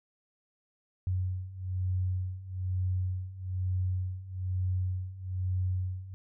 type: beating tone pair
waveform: sine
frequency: 91.6 / 92.7 Hz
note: F#2 / F#2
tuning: -17 / +4 cents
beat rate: 1.1 Hz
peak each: -34 / -31 dBFS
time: 1.07-6.14 s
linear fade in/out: 0 ms
effects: none